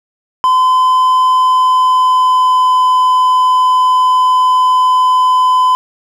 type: tone with pitch glide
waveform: triangle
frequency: 1021 to 1013.4 Hz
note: C6 to B5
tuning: -43 to +44 cents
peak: -5 dBFS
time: 0.44-5.75 s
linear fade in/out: 0 ms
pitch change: -13 cents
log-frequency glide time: 1.26-2.8 s
effects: none